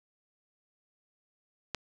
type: click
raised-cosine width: 0.2 ms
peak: -15 dBFS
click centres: 1.747 s
effects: none